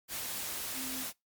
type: tone in noise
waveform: sine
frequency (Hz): 260.4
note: C4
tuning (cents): -8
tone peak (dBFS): -42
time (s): 0.73-1.06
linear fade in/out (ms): 50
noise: white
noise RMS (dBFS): -38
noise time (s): 0.08-1.13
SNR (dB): -7
effects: noise-tail reverb RT60 0.2 s tail -24 dB re dry + MP3 96 kbps